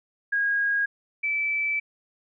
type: tone pair in turn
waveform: sine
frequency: 1637 / 2315 Hz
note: G#6 / D7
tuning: -25 / -25 cents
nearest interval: tritone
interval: 600 cents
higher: second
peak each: -21 / -23 dBFS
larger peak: first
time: 0.32-0.86 / 1.23-1.8 s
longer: second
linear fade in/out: 10 ms
effects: none